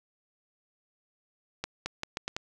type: accelerating click train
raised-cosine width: 0.2 ms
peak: -15 dBFS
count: 6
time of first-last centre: 1.64-2.365 s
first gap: 220 ms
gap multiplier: 0.79
effects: none